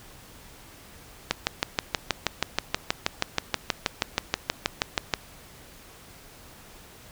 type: click train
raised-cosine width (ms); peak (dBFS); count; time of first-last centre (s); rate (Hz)
0.2; -4; 25; 1.31-5.138; 6.27
effects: pink hiss -49 dBFS RMS until 7.11 s